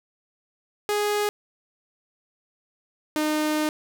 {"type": "tone pair in turn", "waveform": "sawtooth", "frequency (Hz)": [415.3, 305.7], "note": ["G#4", "D#4"], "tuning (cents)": [0, -30], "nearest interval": "perfect fourth", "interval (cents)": 530, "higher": "first", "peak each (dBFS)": -18, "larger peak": "neither", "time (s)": [[0.89, 1.29], [3.16, 3.69]], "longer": "second", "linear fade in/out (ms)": 0, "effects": []}